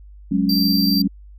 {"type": "chord", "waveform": "sine", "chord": "F# suspended second", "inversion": "none", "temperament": "equal", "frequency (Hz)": [185, 207.7, 277.2], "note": ["F#3", "G#3", "C#4"], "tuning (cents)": [0, 0, 0], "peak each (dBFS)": -20, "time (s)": [0.31, 1.08], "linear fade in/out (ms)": 10}
{"type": "tone", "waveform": "square", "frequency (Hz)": 4699, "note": "D8", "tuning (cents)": 0, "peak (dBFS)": -20, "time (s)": [0.49, 1.02], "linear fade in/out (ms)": 5}
{"effects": ["added 50 Hz sine -39 dBFS peak until 1.38 s"]}